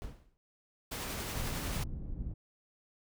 brown noise with exponential decay, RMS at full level -37 dBFS, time 0.02-0.37 s, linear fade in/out 0 ms, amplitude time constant 76 ms
pink noise with tremolo, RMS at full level -38 dBFS, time 0.91-1.84 s, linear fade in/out 10 ms, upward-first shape sine, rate 11 Hz, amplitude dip 25%
pink low-pass noise, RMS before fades -39 dBFS, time 1.33-2.34 s, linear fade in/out 5 ms, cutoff 160 Hz, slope 12 dB/octave
effects none

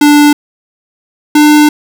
square tone pair in turn, 293.7 / 299.2 Hz, D4 / D4, 0 / +32 cents, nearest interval unison, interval 32 cents, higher second, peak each -3 dBFS, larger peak neither, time 0.01-0.33 / 1.35-1.69 s, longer second, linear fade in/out 5 ms, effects none

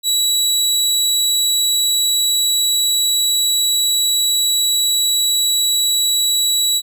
25% pulse tone, 3909 Hz, B7, 19 cents flat, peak -10 dBFS, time 0.03-6.82 s, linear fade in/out 50 ms, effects none

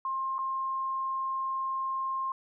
sine tone with dropouts, 1062 Hz, C6, 25 cents sharp, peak -29 dBFS, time 0.05-2.32 s, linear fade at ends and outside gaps 2 ms, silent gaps 0.383-0.389 s, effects none

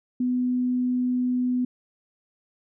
sine tone, 249.7 Hz, B3, 19 cents sharp, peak -21 dBFS, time 0.2-1.65 s, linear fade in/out 5 ms, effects none

